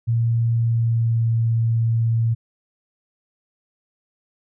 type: tone with pitch glide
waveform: sine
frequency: 116 to 114.54 Hz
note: A#2 to A#2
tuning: -8 to -30 cents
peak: -16 dBFS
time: 0.07-2.35 s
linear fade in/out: 20 ms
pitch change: -22 cents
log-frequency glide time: 0.54-1.33 s
effects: none